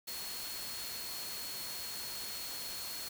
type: tone in noise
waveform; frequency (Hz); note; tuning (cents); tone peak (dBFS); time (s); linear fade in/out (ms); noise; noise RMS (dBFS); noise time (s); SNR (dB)
sine; 4322; C#8; -45; -44; 0.07-3.09; 10; white; -43; 0.07-3.09; -4
effects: none